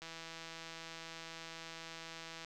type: click train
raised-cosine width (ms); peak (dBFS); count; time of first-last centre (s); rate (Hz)
0.2; -30; 399; 0.02-2.447; 164
effects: none